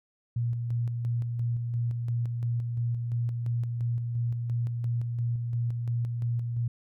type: tone with tremolo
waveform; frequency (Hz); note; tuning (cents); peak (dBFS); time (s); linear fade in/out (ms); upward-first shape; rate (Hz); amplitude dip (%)
sine; 118.5; A#2; +29; -25; 0.36-6.68; 5; square; 2.9; 35
effects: none